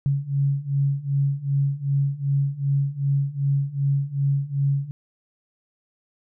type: beating tone pair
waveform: sine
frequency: 138.2 / 140.8 Hz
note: C#3 / C#3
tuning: -5 / +27 cents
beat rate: 2.6 Hz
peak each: -24 / -22 dBFS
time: 0.06-4.91 s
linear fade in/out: 0 ms
effects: none